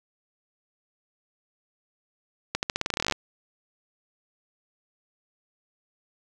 accelerating click train, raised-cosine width 0.2 ms, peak -8 dBFS, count 17, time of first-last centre 2.55-3.123 s, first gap 79 ms, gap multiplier 0.88, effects none

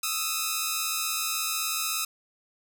5% pulse tone pair together, 1250.7 / 1327 Hz, D#6 / E6, +9 / +11 cents, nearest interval minor second, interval 102 cents, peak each -18 dBFS, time 0.03-2.05 s, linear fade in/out 5 ms, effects none

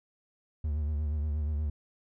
triangle tone with vibrato, 75 Hz, D2, 37 cents sharp, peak -26 dBFS, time 0.64-1.7 s, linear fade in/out 5 ms, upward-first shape sine, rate 8.4 Hz, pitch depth 65 cents each way, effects none

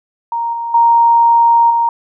sine tone with level steps, 932.3 Hz, A#5, in tune, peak -15 / -18 / -6 / -10 dBFS, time 0.32-1.89 s, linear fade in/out 2 ms, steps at 0.53 / 0.74 / 1.7 s, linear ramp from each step 5 ms, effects none

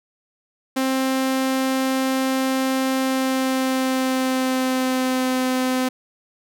sawtooth tone with pitch glide, 263.6 to 256.7 Hz, C4 to C4, +13 to -33 cents, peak -15 dBFS, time 0.76-5.89 s, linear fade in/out 10 ms, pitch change -46 cents, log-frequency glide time 2.98-5.4 s, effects none

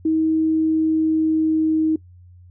sine tone with pitch glide, 318 to 315.3 Hz, D#4 to D#4, +38 to +23 cents, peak -15 dBFS, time 0.05-1.96 s, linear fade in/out 5 ms, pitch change -15 cents, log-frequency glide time 0.32-1.8 s, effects noise-tail reverb RT60 0.1 s tail -20 dB re dry + added 89 Hz sine -43 dBFS peak until 2.5 s

